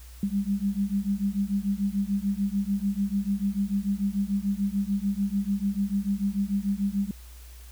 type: beating tone pair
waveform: sine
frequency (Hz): 196 / 202.8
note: G3 / G#3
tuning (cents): 0 / -41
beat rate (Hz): 6.8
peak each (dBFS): -27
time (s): 0.23-7.11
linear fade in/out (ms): 2
effects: added 60 Hz sine -43 dBFS peak until 7.71 s + white hiss -53 dBFS RMS until 7.71 s